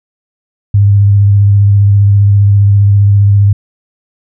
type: tone with vibrato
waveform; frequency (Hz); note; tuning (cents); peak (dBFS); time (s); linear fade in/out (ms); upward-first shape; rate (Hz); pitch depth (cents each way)
sine; 100.9; G#2; -49; -3; 0.74-3.53; 5; sine; 15; 21
effects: none